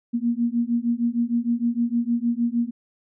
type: beating tone pair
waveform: sine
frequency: 233.1 / 239.6 Hz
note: A#3 / A#3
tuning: 0 / +48 cents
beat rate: 6.5 Hz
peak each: -23 dBFS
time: 0.13-2.71 s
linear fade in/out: 20 ms
effects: none